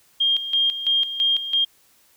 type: tone with tremolo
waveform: sine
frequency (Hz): 3216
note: G7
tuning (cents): +44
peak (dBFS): -16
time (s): 0.2-1.65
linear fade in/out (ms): 10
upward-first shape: square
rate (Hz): 3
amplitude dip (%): 70
effects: white hiss -58 dBFS RMS until 2.16 s